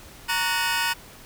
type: tone cluster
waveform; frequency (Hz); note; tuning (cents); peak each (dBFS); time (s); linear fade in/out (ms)
25% pulse; 928 / 1122 / 1473 / 1795 / 2537; A#5 / C#6 / F#6 / A6 / D#7; -8 / +21 / -8 / +34 / +33; -23 / -31 / -23 / -31 / -25; 0.28-0.94; 20
effects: pink hiss -46 dBFS RMS until 1.25 s